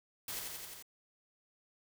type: noise with echo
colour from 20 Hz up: white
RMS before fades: -41 dBFS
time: 0.28-0.39 s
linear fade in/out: 2 ms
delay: 87 ms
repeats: 5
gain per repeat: -2 dB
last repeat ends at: 0.825 s
effects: none